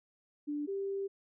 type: tone pair in turn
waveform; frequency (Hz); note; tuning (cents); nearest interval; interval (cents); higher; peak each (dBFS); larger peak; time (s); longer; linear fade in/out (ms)
sine; 293.7 / 393.4; D4 / G4; 0 / +6; perfect fourth; 506; second; -33 / -33; neither; 0.47-0.67 / 0.67-1.08; second; 20
effects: none